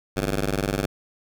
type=ring-modulated tone; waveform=10% pulse; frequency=98.4 Hz; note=G2; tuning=7 cents sharp; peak=-12 dBFS; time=0.16-0.86 s; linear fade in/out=5 ms; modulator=39.3 Hz; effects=none